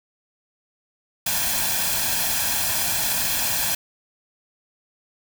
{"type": "noise with comb filter", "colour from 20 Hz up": "white", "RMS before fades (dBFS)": -23, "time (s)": [1.26, 3.75], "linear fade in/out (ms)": 5, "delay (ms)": 1.2, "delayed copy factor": 0.65, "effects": []}